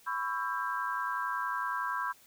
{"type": "chord", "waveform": "sine", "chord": "C# half-diminished seventh", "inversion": "third", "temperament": "just", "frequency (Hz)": [997.9, 1108.7, 1330.5, 1596.6], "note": ["B5", "C#6", "E6", "G6"], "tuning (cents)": [18, 0, 16, 31], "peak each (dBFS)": [-35, -37, -38, -36], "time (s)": [0.06, 2.13], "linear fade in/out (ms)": 20, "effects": ["white hiss -60 dBFS RMS until 2.26 s"]}